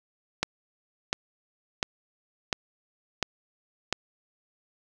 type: click train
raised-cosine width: 0.2 ms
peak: -7 dBFS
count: 6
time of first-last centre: 0.43-3.927 s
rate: 1.43 Hz
effects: none